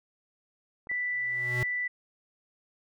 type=clicks; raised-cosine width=1 ms; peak=-34 dBFS; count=2; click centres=0.871 / 0.915 s
type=tone; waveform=sine; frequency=1977 Hz; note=B6; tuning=1 cent sharp; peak=-28 dBFS; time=0.89-1.88 s; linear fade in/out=10 ms
type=tone with exponential growth; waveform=square; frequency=123.47 Hz; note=B2; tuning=in tune; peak=-27 dBFS; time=1.12-1.63 s; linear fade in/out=0 ms; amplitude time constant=110 ms
effects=none